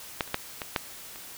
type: clicks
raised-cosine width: 0.3 ms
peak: -9 / -28 / -9 / -16 / -8 / -28 dBFS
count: 6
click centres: 0.208 / 0.277 / 0.344 / 0.618 / 0.762 / 1.159 s
effects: white hiss -44 dBFS RMS until 1.37 s